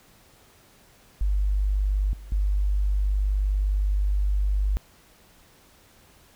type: tone with level steps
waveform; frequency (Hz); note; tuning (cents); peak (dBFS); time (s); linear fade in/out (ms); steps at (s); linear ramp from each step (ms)
sine; 49.67; G1; +24; -20 / -38 / -20; 1.21-4.77; 0; 2.13 / 2.32; 2
effects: pink hiss -56 dBFS RMS until 6.35 s